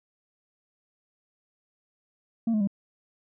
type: tone with pitch steps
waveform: sine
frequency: 228.7 / 213.4 / 199.09 Hz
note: A#3 / G#3 / G3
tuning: -33 / +47 / +27 cents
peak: -19 dBFS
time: 2.47-2.674 s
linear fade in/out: 5 ms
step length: 68 ms
effects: tanh soft clip ceiling -21 dBFS